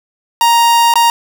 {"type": "tone with dropouts", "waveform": "45% pulse", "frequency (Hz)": 935, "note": "A#5", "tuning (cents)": 5, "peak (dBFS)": -7, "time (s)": [0.41, 1.1], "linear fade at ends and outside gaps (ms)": 1, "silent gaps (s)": [0.939, 0.956], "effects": []}